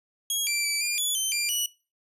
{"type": "tone with pitch steps", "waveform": "15% pulse", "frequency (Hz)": [3302, 2347, 2315, 2402, 3425, 3091, 2383, 2941], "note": ["G#7", "D7", "D7", "D7", "A7", "G7", "D7", "F#7"], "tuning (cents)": [-11, -2, -25, 38, -47, -25, 25, -11], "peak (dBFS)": -18, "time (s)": [0.3, 1.66], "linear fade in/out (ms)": 2, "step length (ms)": 170, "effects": ["noise-tail reverb RT60 0.3 s tail -20 dB re dry", "resampled to 32000 Hz"]}